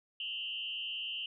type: tone with frequency modulation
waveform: sine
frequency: 2930 Hz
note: F#7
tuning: 18 cents flat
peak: -36 dBFS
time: 0.2-1.26 s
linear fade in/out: 2 ms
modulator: 109 Hz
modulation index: 1.8
effects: none